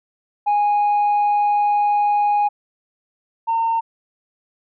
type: tone pair in turn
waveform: sine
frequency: 826 / 911.4 Hz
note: G#5 / A#5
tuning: -10 / -39 cents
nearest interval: major second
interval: 171 cents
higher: second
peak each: -12 / -15 dBFS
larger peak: first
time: 0.46-2.49 / 3.47-3.81 s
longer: first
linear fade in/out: 20 ms
effects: tanh soft clip ceiling -13 dBFS